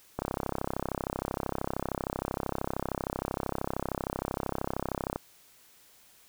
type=click train; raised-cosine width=1 ms; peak=-16 dBFS; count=165; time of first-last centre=0.19-5.16 s; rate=33 Hz; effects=white hiss -59 dBFS RMS until 6.28 s